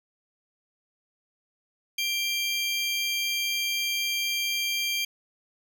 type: tone pair together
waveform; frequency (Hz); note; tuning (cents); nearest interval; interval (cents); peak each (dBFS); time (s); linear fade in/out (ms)
30% pulse; 2363 / 3198; D7 / G7; +10 / +34; perfect fourth; 524; -26; 1.98-5.05; 5
effects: none